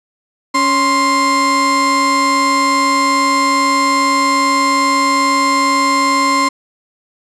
35% pulse tone pair together, 278.1 / 1050 Hz, C#4 / C6, +6 / +6 cents, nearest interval octave + major seventh, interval 2300 cents, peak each -16 / -10 dBFS, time 0.54-6.49 s, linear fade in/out 10 ms, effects resampled to 22050 Hz + 8-bit

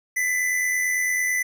square tone pair together, 1996 / 2085 Hz, B6 / C7, +18 / -7 cents, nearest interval minor second, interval 75 cents, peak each -22 / -32 dBFS, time 0.16-1.43 s, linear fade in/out 10 ms, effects none

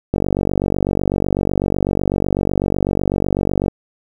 click train, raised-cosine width 2 ms, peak -3 dBFS, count 171, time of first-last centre 0.14-3.682 s, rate 48 Hz, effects 7-bit

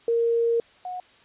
sine tone pair in turn, 464.8 / 728.7 Hz, A#4 / F#5, -5 / -27 cents, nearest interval minor sixth, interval 778 cents, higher second, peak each -19 / -30 dBFS, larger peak first, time 0.08-0.6 / 0.85-1 s, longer first, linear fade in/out 2 ms, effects white hiss -55 dBFS RMS until 1.24 s + resampled to 8000 Hz

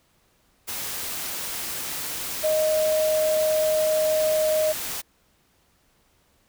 sine tone in noise, 622.3 Hz, D#5, in tune, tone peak -19 dBFS, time 2.43-4.73 s, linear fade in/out 20 ms, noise white, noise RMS -31 dBFS, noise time 0.67-5.02 s, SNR +9 dB, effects pink hiss -64 dBFS RMS until 6.48 s

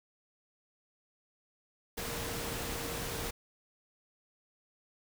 sine tone in noise, 466.2 Hz, A#4, in tune, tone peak -44 dBFS, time 1.97-3.31 s, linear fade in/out 10 ms, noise pink, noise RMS -38 dBFS, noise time 1.97-3.31 s, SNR -9 dB, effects none

